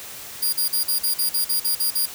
5% pulse tone bursts, 4822 Hz, D8, 45 cents sharp, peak -12 dBFS, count 11, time 0.42-2.06 s, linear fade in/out 10 ms, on 110 ms, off 43 ms, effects white hiss -37 dBFS RMS until 2.14 s

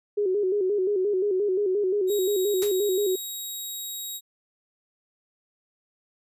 sine tone with vibrato, 392 Hz, G4, in tune, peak -21 dBFS, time 0.17-3.16 s, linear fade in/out 10 ms, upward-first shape square, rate 5.7 Hz, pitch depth 90 cents each way
5% pulse tone, 3800 Hz, A#7, 33 cents sharp, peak -23 dBFS, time 2.07-4.21 s, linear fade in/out 50 ms
white noise with exponential decay, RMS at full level -30 dBFS, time 2.62-2.79 s, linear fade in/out 0 ms, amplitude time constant 35 ms
effects resampled to 32000 Hz

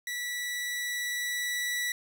sawtooth tone with level ramp, 1953 Hz, B6, 20 cents flat, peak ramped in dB -29 to -25 dBFS, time 0.07-1.92 s, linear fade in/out 2 ms, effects none

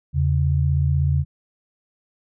sine tone pair together, 82.41 / 138.6 Hz, E2 / C#3, 0 / 0 cents, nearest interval major sixth, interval 900 cents, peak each -19 dBFS, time 0.13-1.25 s, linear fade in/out 50 ms, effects none

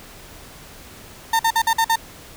35% pulse tone bursts, 907 Hz, A#5, 48 cents flat, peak -13 dBFS, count 6, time 1.33-1.958 s, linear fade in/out 5 ms, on 63 ms, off 50 ms, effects pink hiss -42 dBFS RMS until 2.36 s

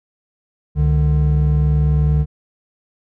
triangle tone pair together, 69.51 / 149.3 Hz, C#2 / D3, +5 / +29 cents, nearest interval octave + minor second, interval 1324 cents, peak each -13 dBFS, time 0.75-2.26 s, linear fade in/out 50 ms, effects none

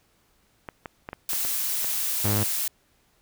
clicks, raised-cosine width 0.5 ms, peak -19 dBFS, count 7, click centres 0.688 / 0.858 / 1.089 / 1.131 / 1.333 / 1.45 / 1.845 s
blue noise, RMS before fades -27 dBFS, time 1.29-2.68 s, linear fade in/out 2 ms
sawtooth tone, 103.83 Hz, G#2, in tune, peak -19 dBFS, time 2.24-2.44 s, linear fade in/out 10 ms
effects pink hiss -65 dBFS RMS until 3.21 s

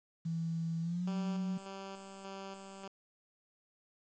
sine tone with pitch glide, 164.8 to 184.98 Hz, E3 to F#3, 0 to 0 cents, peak -33 dBFS, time 0.25-1.58 s, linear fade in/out 10 ms, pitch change +200 cents, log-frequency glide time 0.81-1.11 s
10% pulse tone with tremolo, 194.4 Hz, G3, 14 cents flat, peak -35 dBFS, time 1.07-2.88 s, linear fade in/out 5 ms, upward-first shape square, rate 1.7 Hz, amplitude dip 45%
effects resampled to 16000 Hz + 10-bit

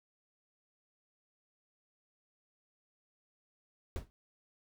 brown noise with exponential decay, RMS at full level -32 dBFS, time 3.96-4.1 s, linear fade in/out 0 ms, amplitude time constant 29 ms, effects none

